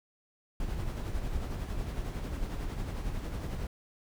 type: noise with tremolo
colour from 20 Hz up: brown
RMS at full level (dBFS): -33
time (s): 0.6-3.67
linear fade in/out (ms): 2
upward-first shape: sine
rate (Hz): 11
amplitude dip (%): 40
effects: none